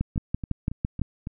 two click trains, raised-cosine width 5 ms, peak -20 / -12 dBFS, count 5 / 7, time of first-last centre 0.16-1.271 / 0.01-1.017 s, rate 3.6 / 5.96 Hz, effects none

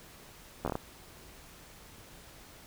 slowing click train, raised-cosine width 1 ms, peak -18 dBFS, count 6, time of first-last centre 0.65-0.754 s, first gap 12 ms, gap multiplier 1.28, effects pink hiss -53 dBFS RMS until 2.66 s

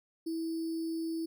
sine tone with sample-and-hold, 326.7 Hz, E4, 15 cents flat, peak -32 dBFS, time 0.26-1.26 s, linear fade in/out 10 ms, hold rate 4900 Hz, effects none

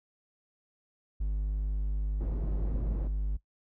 triangle tone, 50.7 Hz, G#1, 41 cents flat, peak -26 dBFS, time 1.2-3.37 s, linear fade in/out 10 ms
pink low-pass noise, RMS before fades -39 dBFS, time 2.2-3.08 s, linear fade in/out 10 ms, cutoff 380 Hz, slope 12 dB/octave
effects noise-tail reverb RT60 0.1 s tail -17 dB re dry

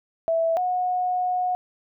sine tone pair in turn, 658 / 728.1 Hz, E5 / F#5, -3 / -28 cents, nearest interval major second, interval 175 cents, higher second, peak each -19 / -21 dBFS, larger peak first, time 0.28-0.57 / 0.57-1.55 s, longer second, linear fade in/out 0 ms, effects none

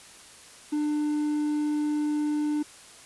triangle tone, 298.6 Hz, D4, 29 cents sharp, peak -22 dBFS, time 0.72-2.63 s, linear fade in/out 10 ms, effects white hiss -49 dBFS RMS until 3.05 s + resampled to 24000 Hz

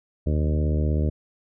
harmonic tone with a mistuned harmonic, 76.1 Hz, D#2, 38 cents flat, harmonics 1 / 2 / 3 / 4 / 5 / 6 / 7 / 8, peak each -21 / -27 / -31 / -33 / -35 / -37 / -38 / -39 dBFS, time 0.26-1.1 s, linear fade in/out 10 ms, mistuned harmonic 1, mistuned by +31 cents, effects none

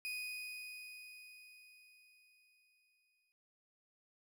35% pulse tone with exponential decay, 2489 Hz, D#7, in tune, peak -37 dBFS, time 0.05-3.32 s, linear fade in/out 0 ms, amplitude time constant 710 ms, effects none

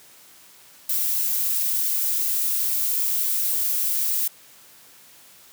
violet noise, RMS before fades -23 dBFS, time 0.89-4.28 s, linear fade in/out 5 ms, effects white hiss -50 dBFS RMS until 5.52 s + high-pass 80 Hz 12 dB/octave

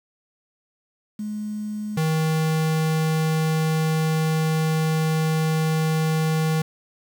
sine / square tone pair in turn, 211.3 / 158.3 Hz, G#3 / D#3, +30 / +30 cents, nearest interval perfect fourth, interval 500 cents, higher first, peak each -26 / -20 dBFS, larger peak second, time 1.19-1.97 / 1.97-6.62 s, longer second, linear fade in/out 5 ms, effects 8-bit

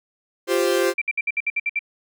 45% pulse chord, F suspended second, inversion none, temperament equal, 349.2 / 392 / 523.3 Hz, F4 / G4 / C5, 0 / 0 / 0 cents, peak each -22 dBFS, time 0.47-0.94 s, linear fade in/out 50 ms
sine tone bursts, 2349 Hz, D7, in tune, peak -19 dBFS, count 9, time 0.98-1.792 s, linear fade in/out 5 ms, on 36 ms, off 61 ms
effects none

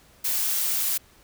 blue noise, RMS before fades -25 dBFS, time 0.24-0.98 s, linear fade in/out 10 ms, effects pink hiss -56 dBFS RMS until 1.23 s

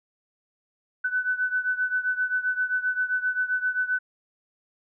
sine beating tone pair, 1500 / 1507.6 Hz, F#6 / F#6, +23 / +32 cents, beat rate 7.6 Hz, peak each -25 / -28 dBFS, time 1.04-3.99 s, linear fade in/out 10 ms, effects none

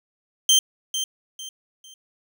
25% pulse tone with echo, 3139 Hz, G7, 2 cents sharp, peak -10 dBFS, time 0.49-0.59 s, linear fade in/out 2 ms, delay 450 ms, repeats 3, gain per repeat -10 dB, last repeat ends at 1.94 s, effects none

